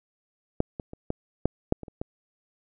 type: clicks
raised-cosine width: 2 ms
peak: -8 / -20 / -26 / -14 / -8 / -7 / -24 / -29 / -17 dBFS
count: 9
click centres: 0.604 / 0.798 / 0.934 / 1.104 / 1.456 / 1.724 / 1.833 / 1.882 / 2.015 s
effects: none